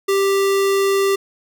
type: tone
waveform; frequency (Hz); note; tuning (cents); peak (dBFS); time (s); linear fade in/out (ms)
square; 392.9; G4; +4; -15; 0.08-1.16; 10
effects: none